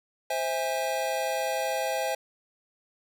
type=chord; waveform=square; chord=C augmented; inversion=none; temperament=just; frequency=523.3 / 654.1 / 817.6 Hz; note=C5 / E5 / G#5; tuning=0 / -14 / -27 cents; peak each=-32 dBFS; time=0.3-2.15 s; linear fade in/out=5 ms; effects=none